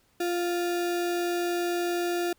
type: tone with sample-and-hold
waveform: sine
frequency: 348.6 Hz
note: F4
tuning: 3 cents flat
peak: -25 dBFS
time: 0.2-2.33 s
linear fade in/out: 5 ms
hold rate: 1050 Hz
effects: pink hiss -66 dBFS RMS until 2.38 s